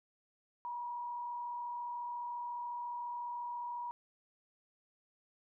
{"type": "tone with frequency modulation", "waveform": "sine", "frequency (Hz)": 962, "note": "B5", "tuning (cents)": -46, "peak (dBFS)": -38, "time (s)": [0.65, 3.91], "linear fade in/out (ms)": 0, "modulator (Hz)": 34.3, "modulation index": 0.58, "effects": []}